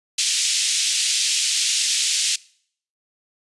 white band-pass noise, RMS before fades -21 dBFS, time 0.18-2.36 s, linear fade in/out 5 ms, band 2600 to 7900 Hz, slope 24 dB/octave, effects noise-tail reverb RT60 0.6 s tail -23 dB re dry + resampled to 24000 Hz

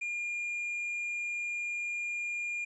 triangle tone, 2413 Hz, D7, 46 cents sharp, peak -31 dBFS, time 0.01-2.65 s, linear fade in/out 10 ms, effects resampled to 22050 Hz + 12-bit

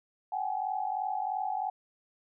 sine tone cluster, 743 / 786 / 846 Hz, F#5 / G5 / G#5, +7 / +4 / +32 cents, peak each -34 / -35 / -34 dBFS, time 0.32-1.7 s, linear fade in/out 5 ms, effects none

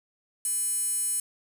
square tone with high-pass filter, 600 Hz, D5, 37 cents sharp, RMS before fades -28 dBFS, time 0.45-1.2 s, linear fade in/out 2 ms, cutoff 9300 Hz, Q 7.1, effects 8-bit

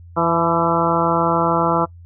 harmonic tone with a mistuned harmonic, 167.2 Hz, E3, 25 cents sharp, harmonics 1 / 2 / 3 / 4 / 5 / 6 / 7 / 8, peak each -23 / -23 / -23 / -23 / -23 / -23 / -23 / -23 dBFS, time 0.16-1.86 s, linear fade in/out 20 ms, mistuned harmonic 5, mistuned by +41 cents, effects noise-tail reverb RT60 0.1 s tail -23 dB re dry + added 86 Hz sine -38 dBFS peak until 2.05 s

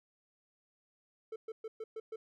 triangle tone bursts, 442.2 Hz, A4, 9 cents sharp, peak -37 dBFS, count 6, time 1.32-2.16 s, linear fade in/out 5 ms, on 40 ms, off 120 ms, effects none

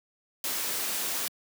white noise, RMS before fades -31 dBFS, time 0.44-1.28 s, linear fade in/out 2 ms, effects high-pass 200 Hz 12 dB/octave

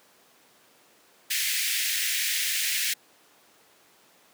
pink high-pass noise, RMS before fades -27 dBFS, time 1.3-2.94 s, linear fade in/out 10 ms, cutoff 1800 Hz, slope 48 dB/octave, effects pink hiss -58 dBFS RMS until 4.33 s + high-pass 300 Hz 12 dB/octave

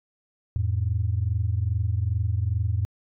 sine tone pair together, 86.3 / 108.73 Hz, F2 / A2, -20 / -20 cents, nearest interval major third, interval 400 cents, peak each -24 dBFS, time 0.56-2.85 s, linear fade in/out 0 ms, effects tanh soft clip ceiling -14 dBFS

